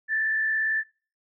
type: tone with frequency modulation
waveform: sine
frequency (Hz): 1760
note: A6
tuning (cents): 0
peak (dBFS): -22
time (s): 0.08-0.84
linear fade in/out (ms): 50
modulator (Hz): 57.9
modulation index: 0.49
effects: noise-tail reverb RT60 0.4 s tail -25 dB re dry